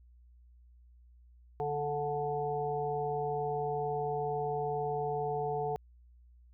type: harmonic tone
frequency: 146.3 Hz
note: D3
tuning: 6 cents flat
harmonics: 1 / 3 / 5 / 6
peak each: -40 / -34 / -35 / -41 dBFS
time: 1.6-5.76 s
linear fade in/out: 0 ms
effects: added 60 Hz sine -56 dBFS peak until 6.53 s